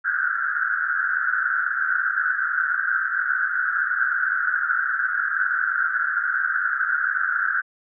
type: band-pass noise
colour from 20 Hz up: pink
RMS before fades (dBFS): -23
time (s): 0.04-7.62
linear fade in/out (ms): 20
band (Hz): 1400 to 1600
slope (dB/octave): 96
effects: none